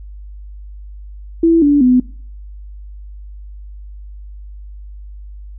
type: tone with pitch steps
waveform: sine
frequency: 331.6 / 288.7 / 251.3 Hz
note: E4 / D4 / B3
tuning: +10 / -30 / +30 cents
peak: -7 dBFS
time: 1.43-2 s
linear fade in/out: 5 ms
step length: 190 ms
effects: noise-tail reverb RT60 0.5 s tail -22 dB re dry + added 50 Hz sine -30 dBFS peak until 5.58 s